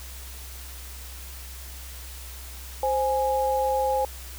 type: tone pair together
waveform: sine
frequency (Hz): 523.2 / 830.6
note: C5 / G#5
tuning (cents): 0 / 0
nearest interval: minor sixth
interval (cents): 800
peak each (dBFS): -24 / -24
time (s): 2.83-4.05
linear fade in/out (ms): 2
effects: added 64 Hz sine -39 dBFS peak until 4.38 s + white hiss -43 dBFS RMS until 4.38 s